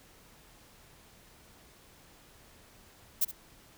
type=noise with echo; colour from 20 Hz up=violet; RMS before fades=-26 dBFS; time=3.21-3.25 s; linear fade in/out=10 ms; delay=67 ms; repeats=1; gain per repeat=-14 dB; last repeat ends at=3.317 s; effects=pink hiss -58 dBFS RMS until 3.77 s